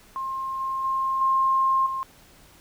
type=tone with level steps; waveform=sine; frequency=1063 Hz; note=C6; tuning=27 cents sharp; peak=-27 / -25 / -22 / -18 / -26 dBFS; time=0.16-2.03 s; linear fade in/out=0 ms; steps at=0.6 / 0.84 / 1.21 / 1.86 s; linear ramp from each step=5 ms; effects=pink hiss -53 dBFS RMS until 2.6 s